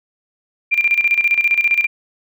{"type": "tone with tremolo", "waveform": "sine", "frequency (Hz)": 2382, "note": "D7", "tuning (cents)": 24, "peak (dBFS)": -10, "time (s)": [0.71, 1.87], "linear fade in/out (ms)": 20, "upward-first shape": "square", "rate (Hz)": 15, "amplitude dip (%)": 70, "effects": []}